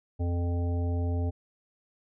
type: harmonic tone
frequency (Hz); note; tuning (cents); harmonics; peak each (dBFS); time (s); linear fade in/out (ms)
86.7; F2; -12; 1 / 3 / 5 / 7 / 9; -26 / -36 / -40 / -43 / -45; 0.19-1.31; 20
effects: none